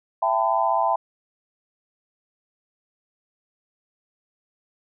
sine tone cluster, 665 / 791 / 892 / 1008 Hz, E5 / G5 / A5 / B5, +15 / +15 / +23 / +35 cents, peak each -24 dBFS, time 0.22-0.96 s, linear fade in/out 5 ms, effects none

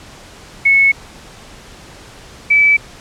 sine tone pair in turn, 2200 / 2303 Hz, C#7 / D7, -14 / -34 cents, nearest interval minor second, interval 80 cents, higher second, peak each -7 dBFS, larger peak neither, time 0.65-0.92 / 2.5-2.77 s, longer neither, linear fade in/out 10 ms, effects pink hiss -38 dBFS RMS until 3 s + low-pass 8000 Hz 12 dB/octave

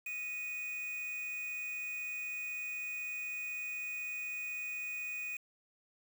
triangle tone with quantisation, 2482 Hz, D#7, 5 cents flat, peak -36 dBFS, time 0.06-5.37 s, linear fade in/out 5 ms, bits 8, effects none

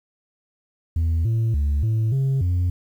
sine tone with pitch steps, 82 / 113.2 / 72.1 / 110.9 / 134.9 / 89 Hz, E2 / A2 / D2 / A2 / C#3 / F2, -9 / +50 / -31 / +14 / -47 / +33 cents, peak -15 dBFS, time 0.96-2.7 s, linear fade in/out 5 ms, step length 290 ms, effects tanh soft clip ceiling -17 dBFS + 9-bit

